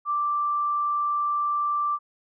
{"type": "tone", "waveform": "sine", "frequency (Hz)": 1174.7, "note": "D6", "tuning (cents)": 0, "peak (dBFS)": -22, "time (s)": [0.05, 1.99], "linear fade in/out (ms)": 50, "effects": []}